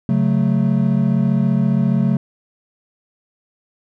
triangle chord, F# minor, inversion second, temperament equal, 138.59 / 185 / 220 Hz, C#3 / F#3 / A3, 0 / 0 / 0 cents, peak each -16 dBFS, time 0.09-2.17 s, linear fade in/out 2 ms, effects none

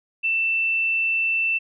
sine tone, 2670 Hz, E7, 22 cents sharp, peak -19 dBFS, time 0.23-1.59 s, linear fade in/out 20 ms, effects none

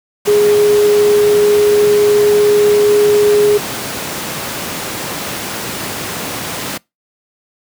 sine tone in noise, 415.3 Hz, G#4, in tune, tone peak -7 dBFS, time 0.27-3.58 s, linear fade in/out 10 ms, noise pink, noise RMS -21 dBFS, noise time 0.25-6.78 s, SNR +11 dB, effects noise-tail reverb RT60 0.2 s tail -24 dB re dry + high-pass 150 Hz 12 dB/octave

